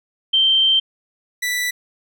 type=tone pair in turn; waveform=sine / sawtooth; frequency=3132 / 1973 Hz; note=G7 / B6; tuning=-2 / -2 cents; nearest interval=minor sixth; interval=800 cents; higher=first; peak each=-12 / -16 dBFS; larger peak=first; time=0.33-0.8 / 1.42-1.71 s; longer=first; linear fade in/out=10 ms; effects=none